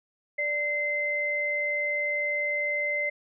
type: tone pair together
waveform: sine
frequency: 586.3 / 2069 Hz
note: D5 / C7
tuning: -3 / -20 cents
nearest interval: octave + minor seventh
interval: 2183 cents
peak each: -32 / -26 dBFS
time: 0.38-3.1 s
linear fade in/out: 10 ms
effects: none